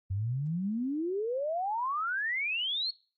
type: exponential sweep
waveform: sine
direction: up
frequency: 91.8 to 4400 Hz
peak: -29 dBFS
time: 0.1-2.91 s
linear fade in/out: 10 ms
effects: noise-tail reverb RT60 0.4 s tail -22 dB re dry + Opus 48 kbps